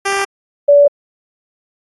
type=tone pair in turn; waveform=10% pulse / sine; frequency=394.8 / 574.5 Hz; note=G4 / D5; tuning=+12 / -38 cents; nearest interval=tritone; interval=650 cents; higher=second; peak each=-6 / -4 dBFS; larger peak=second; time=0.05-0.25 / 0.68-0.88 s; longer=neither; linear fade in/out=10 ms; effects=AAC 32 kbps